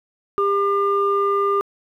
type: tone pair together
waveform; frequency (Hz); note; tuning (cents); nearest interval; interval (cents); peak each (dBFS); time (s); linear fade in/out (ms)
sine; 400.5 / 1200; G4 / D6; +37 / +37; octave + perfect fifth; 1900; -18; 0.38-1.61; 0
effects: tanh soft clip ceiling -10 dBFS + 9-bit